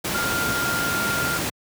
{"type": "tone in noise", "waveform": "sine", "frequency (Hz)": 1400, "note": "F6", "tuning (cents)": 4, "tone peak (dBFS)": -24, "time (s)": [0.14, 1.38], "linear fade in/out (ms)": 10, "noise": "pink", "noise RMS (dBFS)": -25, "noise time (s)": [0.04, 1.5], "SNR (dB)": -2, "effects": ["high-pass 100 Hz 12 dB/octave"]}